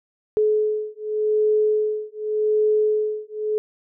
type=beating tone pair; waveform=sine; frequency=426.9 / 427.76 Hz; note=G#4 / A4; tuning=+48 / -49 cents; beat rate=0.86 Hz; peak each=-21 dBFS; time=0.37-3.58 s; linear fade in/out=0 ms; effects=none